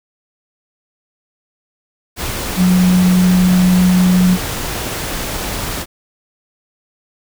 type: tone in noise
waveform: sine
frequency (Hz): 182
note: F#3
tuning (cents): -28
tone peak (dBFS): -8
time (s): 2.56-4.38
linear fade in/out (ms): 50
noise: pink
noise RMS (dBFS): -22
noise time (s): 2.16-5.86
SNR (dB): +11
effects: none